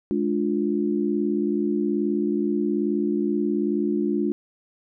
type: chord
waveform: sine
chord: D diminished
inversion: second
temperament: just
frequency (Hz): 211.4 / 293.7 / 352.4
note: Ab3 / D4 / F4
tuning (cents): +31 / 0 / +16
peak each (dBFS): -25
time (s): 0.11-4.32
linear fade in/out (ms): 0
effects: none